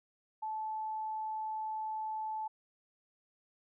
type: tone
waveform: sine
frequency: 870 Hz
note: A5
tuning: 20 cents flat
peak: -35 dBFS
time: 0.42-2.48 s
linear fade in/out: 10 ms
effects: none